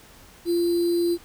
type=tone with sample-and-hold; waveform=sine; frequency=344.2 Hz; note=F4; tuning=25 cents flat; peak=-19 dBFS; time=0.45-1.18 s; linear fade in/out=50 ms; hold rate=4410 Hz; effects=pink hiss -50 dBFS RMS until 1.24 s